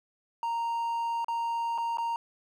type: tone with dropouts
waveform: triangle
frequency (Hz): 929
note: A#5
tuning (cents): -6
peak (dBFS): -26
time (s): 0.43-2.16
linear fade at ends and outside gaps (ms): 1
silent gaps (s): 1.245-1.283 / 1.779-1.783 / 1.972-1.983
effects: none